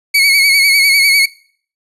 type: tone with vibrato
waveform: 30% pulse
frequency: 2223 Hz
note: C#7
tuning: 4 cents sharp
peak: -5 dBFS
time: 0.14-1.26 s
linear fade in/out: 10 ms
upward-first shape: sine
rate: 10 Hz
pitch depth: 54 cents each way
effects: noise-tail reverb RT60 0.5 s tail -21 dB re dry + resampled to 32000 Hz